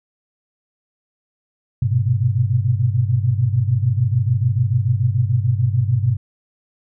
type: tone cluster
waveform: sine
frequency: 100.4 / 120.8 / 127.6 Hz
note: G2 / B2 / C3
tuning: +42 / -38 / -43 cents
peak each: -19 dBFS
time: 1.82-6.17 s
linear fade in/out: 5 ms
effects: none